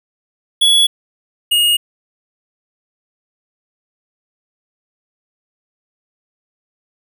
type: tone pair in turn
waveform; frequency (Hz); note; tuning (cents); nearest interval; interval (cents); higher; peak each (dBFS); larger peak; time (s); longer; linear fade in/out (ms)
square; 3381 / 2863; G#7 / F7; +30 / +42; minor third; 288; first; -9 / -11; first; 0.61-0.87 / 1.51-1.77; neither; 10
effects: none